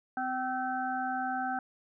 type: harmonic tone with a mistuned harmonic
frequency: 256.5 Hz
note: C4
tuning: 34 cents flat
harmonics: 1 / 3 / 5 / 6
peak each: -38 / -32 / -41 / -37 dBFS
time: 0.17-1.59 s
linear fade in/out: 2 ms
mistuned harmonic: 5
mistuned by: +41 cents
effects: none